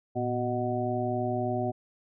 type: harmonic tone with a mistuned harmonic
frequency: 123.47 Hz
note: B2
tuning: in tune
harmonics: 1 / 2 / 3 / 5 / 6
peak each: -33 / -33 / -33 / -33 / -33 dBFS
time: 0.15-1.72 s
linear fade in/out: 20 ms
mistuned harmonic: 1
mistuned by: -120 cents
effects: none